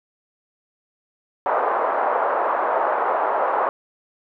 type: band-pass noise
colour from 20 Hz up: pink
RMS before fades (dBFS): -21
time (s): 1.46-3.69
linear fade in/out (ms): 0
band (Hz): 540 to 1200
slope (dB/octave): 24
effects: none